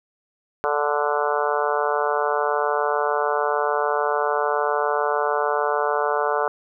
harmonic tone, 146.83 Hz, D3, in tune, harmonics 3 / 4 / 5 / 6 / 7 / 8 / 9 / 10, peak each -25 / -26 / -27 / -28 / -28 / -29 / -30 / -30 dBFS, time 0.64-6.48 s, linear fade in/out 0 ms, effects none

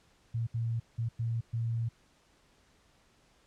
sine tone bursts at uneven times, 115.3 Hz, A#2, 19 cents flat, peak -29 dBFS, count 5, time 0.34-0.47 / 0.54-0.8 / 0.98-1.09 / 1.19-1.41 / 1.53-1.89 s, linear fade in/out 10 ms, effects pink hiss -66 dBFS RMS until 3.46 s + low-pass 8000 Hz 12 dB/octave

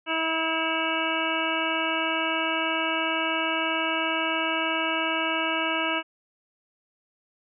harmonic tone with a mistuned harmonic, 323 Hz, E4, 35 cents flat, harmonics 1 / 2 / 3 / 4 / 5 / 7 / 8 / 9, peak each -32 / -32 / -32 / -32 / -32 / -32 / -32 / -32 dBFS, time 0.06-6.03 s, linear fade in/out 50 ms, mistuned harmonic 8, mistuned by +46 cents, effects none

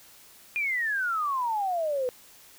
sine exponential sweep, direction down, 2458 to 489.7 Hz, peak -25 dBFS, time 0.56-2.09 s, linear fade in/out 0 ms, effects white hiss -53 dBFS RMS until 2.58 s

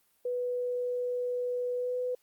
sine tone with pitch glide, 493.2 to 499.2 Hz, B4 to B4, -2 to +19 cents, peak -29 dBFS, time 0.25-2.15 s, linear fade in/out 5 ms, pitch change +21 cents, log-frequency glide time 1.75-1.97 s, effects white hiss -70 dBFS RMS until 2.22 s + Opus 32 kbps

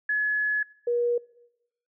sine tone pair in turn, 1700 / 479.1 Hz, G#6 / A#4, +40 / +47 cents, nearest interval octave + minor seventh, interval 2193 cents, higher first, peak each -22 dBFS, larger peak neither, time 0.09-0.63 / 0.87-1.18 s, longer first, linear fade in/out 5 ms, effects noise-tail reverb RT60 0.9 s tail -22 dB re dry

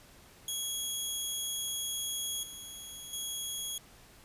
15% pulse tone with level steps, 3322 Hz, G#7, in tune, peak -26 / -36 / -28 dBFS, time 0.48-3.78 s, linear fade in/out 2 ms, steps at 2.43 / 3.13 s, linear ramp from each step 2 ms, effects pink hiss -57 dBFS RMS until 4.24 s + resampled to 32000 Hz

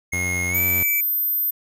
square tone with pitch glide, 2154 to 2309 Hz, C7 to D7, +50 to -30 cents, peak -23 dBFS, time 0.12-1.01 s, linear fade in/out 10 ms, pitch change +120 cents, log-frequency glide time 0.49-0.6 s
sawtooth tone with vibrato, 89.9 Hz, F#2, 49 cents flat, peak -23 dBFS, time 0.13-0.83 s, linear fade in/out 0 ms, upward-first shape sine, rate 2.2 Hz, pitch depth 13 cents each way
sine tone, 13640 Hz, G#9, 45 cents sharp, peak -19 dBFS, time 0.54-1.51 s, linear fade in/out 10 ms
effects none

